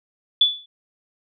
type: tone with exponential decay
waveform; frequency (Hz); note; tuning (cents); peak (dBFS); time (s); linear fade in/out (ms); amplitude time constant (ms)
sine; 3455; A7; -32; -9; 0.41-0.66; 5; 53
effects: none